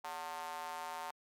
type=tone with high-pass filter; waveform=square; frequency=81.8 Hz; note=E2; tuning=13 cents flat; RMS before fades=-43 dBFS; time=0.04-1.11 s; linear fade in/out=5 ms; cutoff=860 Hz; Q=3.8; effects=MP3 96 kbps